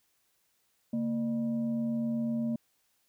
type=tone with frequency modulation; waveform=sine; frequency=230 Hz; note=A#3; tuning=23 cents flat; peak=-28 dBFS; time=0.93-2.56 s; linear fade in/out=5 ms; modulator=372 Hz; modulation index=0.41; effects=white hiss -73 dBFS RMS until 3.08 s